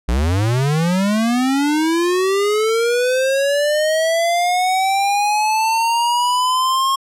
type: linear sweep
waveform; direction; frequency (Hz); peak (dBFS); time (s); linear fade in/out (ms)
square; up; 54.3 to 1083; -15; 0.08-6.96; 10
effects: low-pass 11000 Hz 12 dB/octave